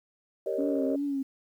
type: chord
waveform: sine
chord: Eb dominant seventh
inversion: first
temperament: equal with one note detuned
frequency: 392 / 466.2 / 554.4 / 615.5 Hz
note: G4 / Bb4 / Db5 / Eb5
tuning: 0 / 0 / 0 / -19 cents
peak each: -33 dBFS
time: 0.46-0.96 s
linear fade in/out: 5 ms
type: tone with vibrato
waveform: sine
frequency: 277.2 Hz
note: C#4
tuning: in tune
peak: -27 dBFS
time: 0.58-1.23 s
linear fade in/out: 10 ms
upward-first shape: triangle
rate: 2.7 Hz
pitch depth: 68 cents each way
effects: tanh soft clip ceiling -15 dBFS + 10-bit